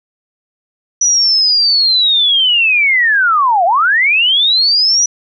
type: linear two-way sweep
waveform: sine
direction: down then up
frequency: 5920 to 660 to 5920 Hz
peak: -8 dBFS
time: 1.01-5.06 s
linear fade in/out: 5 ms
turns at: 3.65 s
effects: none